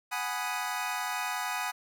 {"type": "chord", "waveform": "25% pulse", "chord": "G# minor seventh", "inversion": "third", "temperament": "equal", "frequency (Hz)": [740, 830.6, 987.8, 1244.5], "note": ["F#5", "G#5", "B5", "D#6"], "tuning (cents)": [0, 0, 0, 0], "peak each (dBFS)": -33, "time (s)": [0.11, 1.72], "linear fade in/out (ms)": 20, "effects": []}